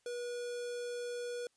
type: tone with notch filter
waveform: square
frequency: 483.8 Hz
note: B4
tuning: 36 cents flat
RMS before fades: -40 dBFS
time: 0.06-1.47 s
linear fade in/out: 2 ms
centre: 2000 Hz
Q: 1.4
effects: white hiss -75 dBFS RMS until 1.56 s + resampled to 22050 Hz